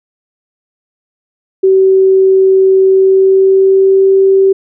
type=tone with pitch glide; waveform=sine; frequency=381.8 to 386.5 Hz; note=G4 to G4; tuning=-46 to -24 cents; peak=-4 dBFS; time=1.63-4.53 s; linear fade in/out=10 ms; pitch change=+22 cents; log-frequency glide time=2.82-4.1 s; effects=none